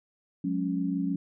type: chord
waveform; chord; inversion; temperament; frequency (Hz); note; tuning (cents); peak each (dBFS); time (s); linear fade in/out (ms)
sine; F# suspended second; none; equal with one note detuned; 181.09 / 207.7 / 277.2; F#3 / G#3 / C#4; -37 / 0 / 0; -30 / -34 / -29; 0.44-1.16; 5
effects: none